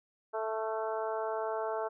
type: harmonic tone with a mistuned harmonic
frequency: 220 Hz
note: A3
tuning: in tune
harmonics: 2 / 3 / 4 / 5 / 6 / 7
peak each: -36 / -36 / -38 / -43 / -43 / -49 dBFS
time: 0.33-1.89 s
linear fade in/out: 20 ms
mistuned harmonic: 6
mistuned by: +23 cents
effects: none